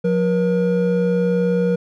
triangle tone pair together, 178.9 / 477.6 Hz, F3 / A#4, +42 / +42 cents, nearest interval octave + perfect fourth, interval 1700 cents, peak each -16 dBFS, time 0.04-1.76 s, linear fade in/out 10 ms, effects none

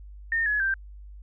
sine tone with pitch steps, 1825 / 1693 / 1570.5 Hz, A#6 / G#6 / G6, -37 / +33 / +3 cents, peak -22 dBFS, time 0.32-0.74 s, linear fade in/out 2 ms, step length 140 ms, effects added 50 Hz sine -41 dBFS peak until 1.22 s

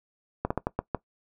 slowing click train, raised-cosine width 1 ms, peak -12 dBFS, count 6, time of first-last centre 0.45-0.947 s, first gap 55 ms, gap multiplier 1.3, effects noise-tail reverb RT60 0.1 s tail -19 dB re dry

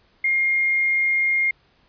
sine tone, 2128 Hz, C7, 29 cents sharp, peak -17 dBFS, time 0.24-1.51 s, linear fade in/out 5 ms, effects pink hiss -60 dBFS RMS until 1.88 s + resampled to 11025 Hz

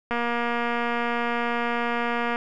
click train, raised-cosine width 0.5 ms, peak -12 dBFS, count 534, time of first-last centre 0.11-2.359 s, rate 237 Hz, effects none

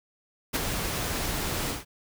pink noise with ADSR envelope, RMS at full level -24 dBFS, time 0.53-1.85 s, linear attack 25 ms, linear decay 19 ms, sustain -6 dB, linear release 160 ms, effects none

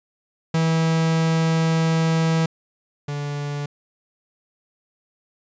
45% pulse tone pair in turn, 162.4 / 144.68 Hz, E3 / D3, -26 / -26 cents, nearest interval major second, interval 200 cents, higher first, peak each -17 / -25 dBFS, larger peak first, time 0.54-2.46 / 3.08-3.66 s, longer first, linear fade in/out 5 ms, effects resampled to 16000 Hz

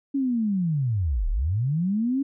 sine linear two-way sweep, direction down then up, 282.3 to 32.7 to 282.3 Hz, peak -21 dBFS, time 0.14-2.23 s, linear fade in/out 10 ms, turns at 1.29 s, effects none

